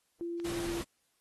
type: tone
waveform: sine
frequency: 341.4 Hz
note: F4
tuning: 39 cents flat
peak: -34 dBFS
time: 0.21-0.81 s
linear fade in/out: 0 ms
type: clicks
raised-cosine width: 0.2 ms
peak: -33 dBFS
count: 2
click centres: 0.4 / 0.628 s
type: noise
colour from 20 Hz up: pink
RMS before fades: -41 dBFS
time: 0.44-0.84 s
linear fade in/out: 20 ms
effects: white hiss -75 dBFS RMS until 1.2 s + AAC 32 kbps